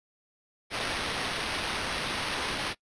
blue noise with sample-and-hold, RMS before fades -32 dBFS, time 0.7-2.75 s, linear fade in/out 50 ms, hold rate 7350 Hz, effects noise-tail reverb RT60 0.1 s tail -23 dB re dry + resampled to 22050 Hz

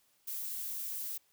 violet noise, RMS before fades -39 dBFS, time 0.27-1.18 s, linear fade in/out 10 ms, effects white hiss -71 dBFS RMS until 1.32 s

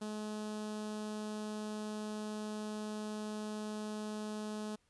sawtooth tone with notch filter, 212.8 Hz, G#3, 42 cents sharp, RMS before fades -41 dBFS, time 0.01-4.76 s, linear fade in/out 10 ms, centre 2100 Hz, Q 1.5, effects pink hiss -75 dBFS RMS until 4.89 s + resampled to 24000 Hz

